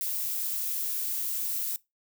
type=noise; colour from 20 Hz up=violet; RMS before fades=-31 dBFS; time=0.01-1.76 s; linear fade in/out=0 ms; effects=noise-tail reverb RT60 0.2 s tail -21 dB re dry